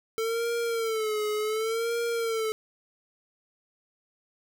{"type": "tone with vibrato", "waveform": "square", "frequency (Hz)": 445.1, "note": "A4", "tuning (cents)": 20, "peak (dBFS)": -27, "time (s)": [0.18, 2.52], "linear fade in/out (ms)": 0, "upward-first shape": "sine", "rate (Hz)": 0.68, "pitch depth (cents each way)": 89, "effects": []}